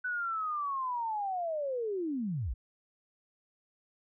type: linear sweep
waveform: sine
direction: down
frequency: 1501 to 43.66 Hz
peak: -31 dBFS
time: 0.04-2.54 s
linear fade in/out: 10 ms
effects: none